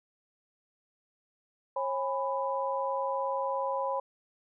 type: tone cluster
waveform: sine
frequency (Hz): 542 / 823 / 994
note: C#5 / G#5 / B5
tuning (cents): -39 / -16 / +11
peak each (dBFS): -32 / -36 / -32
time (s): 1.76-4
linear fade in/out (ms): 5
effects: none